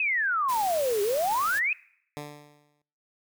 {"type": "exponential two-way sweep", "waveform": "sine", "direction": "down then up", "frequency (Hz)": [2600, 392.8, 2600], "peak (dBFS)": -23, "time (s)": [0, 1.73], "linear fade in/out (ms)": 2, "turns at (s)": 1.02}
{"type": "noise", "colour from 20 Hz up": "white", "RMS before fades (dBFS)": -37, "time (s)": [0.48, 1.6], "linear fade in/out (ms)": 20}
{"type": "tone with exponential decay", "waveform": "10% pulse", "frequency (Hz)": 147.3, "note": "D3", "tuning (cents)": 6, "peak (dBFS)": -25, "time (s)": [2.17, 2.82], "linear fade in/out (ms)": 0, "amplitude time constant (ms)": 140}
{"effects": ["noise-tail reverb RT60 0.7 s tail -23 dB re dry"]}